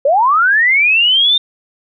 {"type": "linear sweep", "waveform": "sine", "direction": "up", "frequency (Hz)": [523.3, 3654], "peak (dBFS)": -8, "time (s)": [0.05, 1.38], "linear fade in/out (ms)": 5, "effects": []}